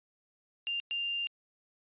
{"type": "tone bursts at uneven times", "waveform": "sine", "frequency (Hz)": 2794, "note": "F7", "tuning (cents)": 0, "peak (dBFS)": -31, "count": 2, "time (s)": [[0.67, 0.8], [0.91, 1.27]], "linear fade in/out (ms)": 0, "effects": ["resampled to 8000 Hz"]}